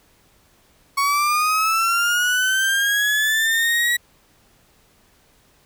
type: linear sweep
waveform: 35% pulse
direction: up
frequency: 1108.7 to 1931 Hz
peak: -15 dBFS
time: 0.97-3.97 s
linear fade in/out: 10 ms
effects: pink hiss -57 dBFS RMS until 5.65 s